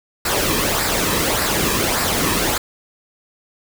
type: noise with flanger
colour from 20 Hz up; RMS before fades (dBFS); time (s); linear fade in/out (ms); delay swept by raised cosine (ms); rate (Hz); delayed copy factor
pink; -19; 0.25-2.58; 5; 0.31 to 1.41; 1.7; -0.55
effects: none